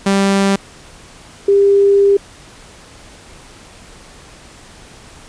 sawtooth / sine tone pair in turn, 196.6 / 399.1 Hz, G3 / G4, +5 / +31 cents, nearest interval octave, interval 1226 cents, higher second, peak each -7 dBFS, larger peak neither, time 0.06-0.56 / 1.48-2.17 s, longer second, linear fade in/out 5 ms, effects pink hiss -40 dBFS RMS until 5.28 s + resampled to 22050 Hz

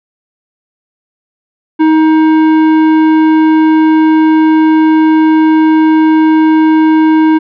triangle tone with tanh clipping, 315 Hz, D#4, 21 cents sharp, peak -6 dBFS, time 1.79-7.39 s, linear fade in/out 20 ms, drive 17 dB, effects none

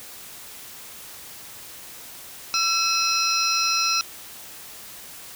sine tone cluster, 1345 / 2594 / 4072 / 5140 / 5710 Hz, E6 / E7 / C8 / E8 / F8, +34 / -28 / -48 / -45 / +37 cents, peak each -26 dBFS, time 2.54-4.01 s, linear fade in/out 0 ms, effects white hiss -41 dBFS RMS until 5.35 s

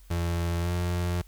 35% pulse tone with pitch glide, 85.4 to 87.85 Hz, F2 to F2, -38 to +11 cents, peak -24 dBFS, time 0.1-1.22 s, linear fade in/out 10 ms, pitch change +49 cents, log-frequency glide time 0.6-0.7 s, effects added 45 Hz sine -49 dBFS peak until 1.27 s + white hiss -61 dBFS RMS until 1.27 s

